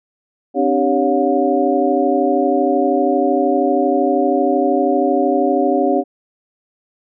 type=tone cluster; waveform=sine; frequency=264.1 / 296.9 / 392.7 / 559 / 717 Hz; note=C4 / D4 / G4 / C#5 / F5; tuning=+16 / +19 / +3 / +14 / +45 cents; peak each=-19 dBFS; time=0.54-6.04 s; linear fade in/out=50 ms; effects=none